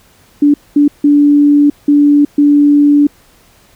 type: tone bursts at uneven times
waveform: sine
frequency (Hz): 290.3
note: D4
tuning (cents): -20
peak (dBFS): -4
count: 5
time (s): 0.42-0.54 / 0.76-0.88 / 1.04-1.7 / 1.88-2.25 / 2.38-3.07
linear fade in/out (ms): 5
effects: pink hiss -47 dBFS RMS until 3.75 s